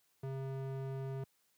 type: tone with band-pass filter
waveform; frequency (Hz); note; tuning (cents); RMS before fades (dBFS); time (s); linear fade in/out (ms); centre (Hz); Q
square; 134.4; C3; +47; -40; 0.23-1.24; 5; 290; 0.63
effects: white hiss -75 dBFS RMS until 1.57 s + high-pass 80 Hz 12 dB/octave